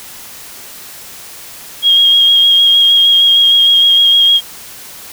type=tone with vibrato; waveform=sine; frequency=3263 Hz; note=G#7; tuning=31 cents flat; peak=-5 dBFS; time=1.82-4.41 s; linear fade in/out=50 ms; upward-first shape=square; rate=6.5 Hz; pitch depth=13 cents each way; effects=white hiss -32 dBFS RMS until 5.12 s